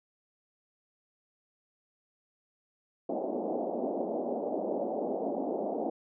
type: band-pass noise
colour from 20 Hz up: white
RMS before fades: -33 dBFS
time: 3.09-5.9 s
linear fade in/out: 5 ms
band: 210 to 730 Hz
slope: 48 dB/octave
effects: none